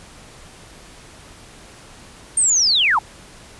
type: linear sweep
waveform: sine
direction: down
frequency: 8850 to 778 Hz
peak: -13 dBFS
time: 2.37-2.99 s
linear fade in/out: 5 ms
effects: pink hiss -43 dBFS RMS until 3.59 s + resampled to 24000 Hz